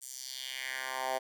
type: tone with high-pass filter sweep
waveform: 10% pulse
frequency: 130.81 Hz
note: C3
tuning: in tune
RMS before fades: -38 dBFS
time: 0.01-1.19 s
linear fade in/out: 20 ms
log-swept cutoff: 8300 to 640 Hz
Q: 2.3
effects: none